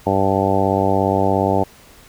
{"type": "harmonic tone", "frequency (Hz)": 97.1, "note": "G2", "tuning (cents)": -16, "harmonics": [1, 2, 3, 4, 5, 6, 7, 8, 9], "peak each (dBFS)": [-23, -23, -23, -23, -23, -23, -23, -23, -23], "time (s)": [0.06, 1.64], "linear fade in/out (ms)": 10, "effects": ["pink hiss -46 dBFS RMS until 2.08 s"]}